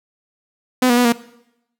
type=tone with pitch steps; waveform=sawtooth; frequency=253.4 / 240.8 / 245.7 / 235.2 Hz; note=B3 / B3 / B3 / A#3; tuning=+45 / -44 / -9 / +16 cents; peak=-8 dBFS; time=0.82-1.124 s; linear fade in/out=5 ms; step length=76 ms; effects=noise-tail reverb RT60 0.8 s tail -19 dB re dry